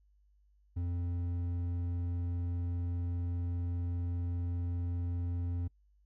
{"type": "tone with hard clipping", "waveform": "triangle", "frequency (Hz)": 87.5, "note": "F2", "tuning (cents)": 4, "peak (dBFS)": -34, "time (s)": [0.76, 5.68], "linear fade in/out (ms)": 10, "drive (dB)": 10, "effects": ["noise-tail reverb RT60 0.1 s tail -22 dB re dry", "added 50 Hz sine -64 dBFS peak until 6.05 s"]}